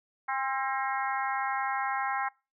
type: harmonic tone with a mistuned harmonic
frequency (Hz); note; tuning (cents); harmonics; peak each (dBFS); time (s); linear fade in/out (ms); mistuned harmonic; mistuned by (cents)
268; C4; +42; 3 / 4 / 5 / 6 / 7 / 8; -32 / -34 / -36 / -38 / -39 / -40; 0.28-2.29; 10; 4; -29
effects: noise-tail reverb RT60 0.3 s tail -25 dB re dry